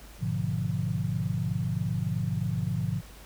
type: chord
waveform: sine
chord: G# diminished seventh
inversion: none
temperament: equal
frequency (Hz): 103.83 / 123.47 / 146.83 / 174.61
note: G#2 / B2 / D3 / F3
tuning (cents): 0 / 0 / 0 / 0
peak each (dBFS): -32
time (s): 0.19-3.02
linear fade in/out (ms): 50
effects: added 50 Hz sine -47 dBFS peak until 3.25 s + pink hiss -51 dBFS RMS until 3.25 s